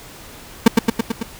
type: tone with echo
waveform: 35% pulse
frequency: 227.8 Hz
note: A#3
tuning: 40 cents flat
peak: -3 dBFS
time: 0.66-0.68 s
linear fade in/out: 5 ms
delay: 110 ms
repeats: 5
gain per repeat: -3 dB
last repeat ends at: 1.23 s
effects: pink hiss -39 dBFS RMS until 1.39 s